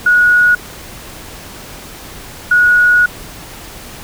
sine tone pair in turn, 1456 / 1456 Hz, F#6 / F#6, -28 / -28 cents, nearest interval unison, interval 0 cents, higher neither, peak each -6 dBFS, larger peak neither, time 0.06-0.55 / 2.51-3.06 s, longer second, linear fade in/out 5 ms, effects pink hiss -32 dBFS RMS until 4.03 s

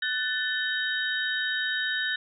sine tone cluster, 1499 / 1764 / 3075 / 3772 Hz, F#6 / A6 / G7 / A#7, +22 / +4 / -34 / +20 cents, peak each -31 / -29 / -36 / -32 dBFS, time 0.02-2.16 s, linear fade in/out 5 ms, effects none

